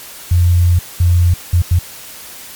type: tone bursts at uneven times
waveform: sine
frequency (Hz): 87.31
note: F2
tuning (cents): 0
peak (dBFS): -7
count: 4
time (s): 0.31-0.79 / 1-1.34 / 1.53-1.62 / 1.71-1.79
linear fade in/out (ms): 5
effects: white hiss -33 dBFS RMS until 2.55 s + MP3 96 kbps